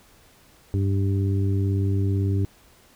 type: harmonic tone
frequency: 98 Hz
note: G2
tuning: in tune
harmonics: 1 / 2 / 3 / 4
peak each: -20 / -32 / -30 / -33 dBFS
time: 0.74-2.45 s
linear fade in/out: 0 ms
effects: pink hiss -55 dBFS RMS until 2.95 s